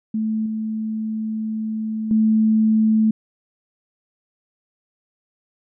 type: tone with level steps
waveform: sine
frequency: 218.7 Hz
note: A3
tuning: 10 cents flat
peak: -19 / -22 / -13 dBFS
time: 0.14-3.11 s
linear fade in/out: 5 ms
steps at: 0.46 / 2.11 s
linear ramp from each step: 2 ms
effects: none